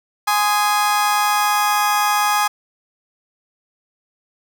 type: chord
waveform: 35% pulse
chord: Ab major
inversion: none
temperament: just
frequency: 830.6 / 1038.3 / 1245.9 Hz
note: Ab5 / C6 / Eb6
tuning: 0 / -14 / +2 cents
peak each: -16 / -22 / -18 dBFS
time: 0.27-2.48 s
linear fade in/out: 10 ms
effects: none